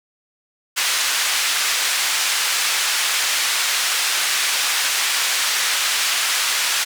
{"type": "band-pass noise", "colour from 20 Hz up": "pink", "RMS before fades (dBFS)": -20, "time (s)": [0.76, 6.85], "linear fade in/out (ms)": 20, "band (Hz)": [1700, 9600], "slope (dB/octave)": 12, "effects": []}